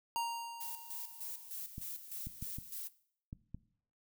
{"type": "tone with exponential decay", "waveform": "square", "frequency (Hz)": 932.3, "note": "A#5", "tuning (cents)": 0, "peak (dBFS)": -33, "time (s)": [0.16, 1.5], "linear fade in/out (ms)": 0, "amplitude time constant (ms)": 290}
{"type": "noise with tremolo", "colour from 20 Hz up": "violet", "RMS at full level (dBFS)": -43, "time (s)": [0.6, 2.89], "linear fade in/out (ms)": 10, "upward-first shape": "square", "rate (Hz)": 3.3, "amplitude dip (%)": 65}
{"type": "clicks", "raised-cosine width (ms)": 5, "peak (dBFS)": -31, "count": 6, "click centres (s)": [1.781, 2.27, 2.426, 2.585, 3.329, 3.546]}
{"effects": ["noise-tail reverb RT60 0.6 s tail -19 dB re dry"]}